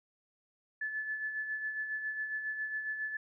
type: tone with tremolo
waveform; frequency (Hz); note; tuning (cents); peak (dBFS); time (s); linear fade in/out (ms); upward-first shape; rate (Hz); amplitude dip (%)
sine; 1733; A6; -27; -32; 0.81-3.17; 5; sine; 7.3; 50
effects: none